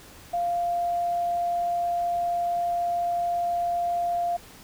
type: tone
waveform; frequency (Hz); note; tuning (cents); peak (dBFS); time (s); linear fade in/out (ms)
sine; 696; F5; -6; -23; 0.33-4.37; 10
effects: pink hiss -48 dBFS RMS until 4.63 s